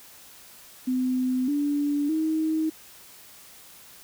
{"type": "tone with pitch steps", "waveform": "sine", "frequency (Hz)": [255, 289.4, 315.7], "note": ["C4", "D4", "D#4"], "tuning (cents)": [-44, -25, 25], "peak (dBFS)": -22, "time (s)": [0.87, 2.7], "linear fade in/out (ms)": 10, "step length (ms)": 610, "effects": ["white hiss -49 dBFS RMS until 4.03 s"]}